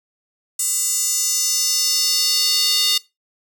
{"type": "tone with high-pass filter sweep", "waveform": "square", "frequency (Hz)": 405.9, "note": "G#4", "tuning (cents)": -40, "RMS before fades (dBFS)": -19, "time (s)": [0.59, 2.98], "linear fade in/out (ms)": 5, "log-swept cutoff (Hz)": [7800, 3900], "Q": 3.3, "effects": ["noise-tail reverb RT60 0.2 s tail -18 dB re dry"]}